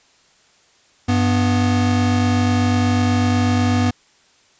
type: tone pair together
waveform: square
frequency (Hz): 98 / 245.9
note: G2 / B3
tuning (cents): 0 / -7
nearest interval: octave + major third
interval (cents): 1593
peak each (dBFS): -18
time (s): 1.08-3.91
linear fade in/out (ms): 10
effects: white hiss -55 dBFS RMS until 4.59 s + resampled to 16000 Hz